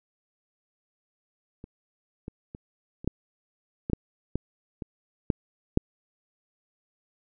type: clicks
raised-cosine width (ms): 3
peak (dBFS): -28 / -23 / -26 / -27 / -10 / -17 / -9 / -14 / -21 / -9 / -6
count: 11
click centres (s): 1.641 / 2.281 / 2.549 / 3.045 / 3.076 / 3.899 / 3.933 / 4.356 / 4.822 / 5.302 / 5.774
effects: none